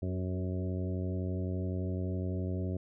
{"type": "harmonic tone with a mistuned harmonic", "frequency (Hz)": 91.8, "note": "F#2", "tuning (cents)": -13, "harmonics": [1, 2, 3, 4, 5, 6, 7], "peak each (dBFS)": [-33, -38, -41, -42, -49, -47, -48], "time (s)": [0.02, 2.77], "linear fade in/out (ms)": 5, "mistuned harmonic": 4, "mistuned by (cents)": 19, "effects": []}